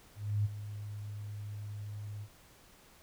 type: tone with ADSR envelope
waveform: sine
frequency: 103.83 Hz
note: G#2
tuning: in tune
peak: -26 dBFS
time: 0.15-2.29 s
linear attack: 300 ms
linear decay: 24 ms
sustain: -13 dB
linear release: 76 ms
effects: pink hiss -60 dBFS RMS until 3.02 s